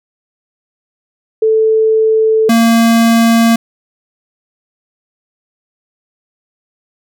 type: tone pair in turn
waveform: sine / square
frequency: 440 / 229.5 Hz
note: A4 / A#3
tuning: 0 / -27 cents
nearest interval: major seventh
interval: 1127 cents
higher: first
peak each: -7 dBFS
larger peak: neither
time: 1.42-2.49 / 2.49-3.56 s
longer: neither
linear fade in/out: 5 ms
effects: none